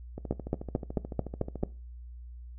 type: two click trains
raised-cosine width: 2 ms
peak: -14 / -24 dBFS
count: 7 / 21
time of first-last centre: 0.31-1.635 / 0.18-1.629 s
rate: 4.53 / 13.8 Hz
effects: noise-tail reverb RT60 0.3 s tail -20 dB re dry + added 60 Hz sine -42 dBFS peak until 2.58 s